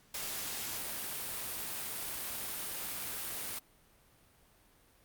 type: noise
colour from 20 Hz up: white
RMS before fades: -39 dBFS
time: 0.14-3.59 s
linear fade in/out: 5 ms
effects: pink hiss -65 dBFS RMS until 5.04 s + Opus 48 kbps